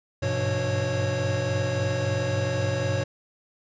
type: tone cluster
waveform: square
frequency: 99.5 / 103.2 / 122.6 / 167.5 / 549 Hz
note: G2 / G#2 / B2 / E3 / C#5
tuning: +26 / -10 / -12 / +28 / -17 cents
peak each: -30 / -37 / -29 / -37 / -29 dBFS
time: 0.22-3.04 s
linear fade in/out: 10 ms
effects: resampled to 16000 Hz